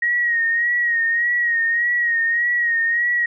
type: tone with vibrato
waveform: sine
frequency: 1883 Hz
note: A#6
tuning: 17 cents sharp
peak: -16 dBFS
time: 0.02-3.26 s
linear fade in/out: 5 ms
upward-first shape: sine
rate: 1.7 Hz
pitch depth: 47 cents each way
effects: none